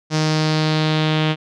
sawtooth tone with low-pass filter sweep, 155.56 Hz, D#3, in tune, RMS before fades -18 dBFS, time 0.1-1.36 s, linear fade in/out 50 ms, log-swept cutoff 5600 to 3200 Hz, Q 3, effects none

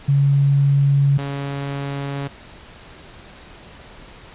sine / sawtooth tone pair in turn, 140 / 140 Hz, C#3 / C#3, +18 / +18 cents, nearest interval unison, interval 0 cents, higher neither, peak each -12 / -20 dBFS, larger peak first, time 0.08-1.18 / 1.18-2.28 s, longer neither, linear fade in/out 10 ms, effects pink hiss -42 dBFS RMS until 4.34 s + resampled to 8000 Hz

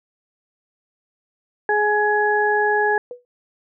harmonic tone, 419.3 Hz, G#4, 17 cents sharp, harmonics 1 / 2 / 4, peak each -20 / -20 / -20 dBFS, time 1.69-2.98 s, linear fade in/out 2 ms
sine tone with exponential decay, 490.4 Hz, B4, 12 cents flat, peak -26 dBFS, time 3.11-3.25 s, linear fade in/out 1 ms, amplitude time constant 29 ms
effects none

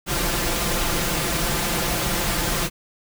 pink noise with comb filter, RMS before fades -23 dBFS, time 0.06-2.7 s, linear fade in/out 50 ms, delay 5.8 ms, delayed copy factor +0.65, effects none

